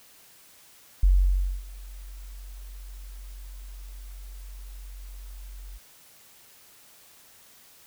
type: tone with ADSR envelope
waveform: sine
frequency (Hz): 46.25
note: F#1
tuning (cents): 0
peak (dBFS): -14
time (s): 1.03-5.79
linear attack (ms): 5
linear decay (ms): 590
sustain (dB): -24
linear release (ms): 26
effects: white hiss -54 dBFS RMS until 7.86 s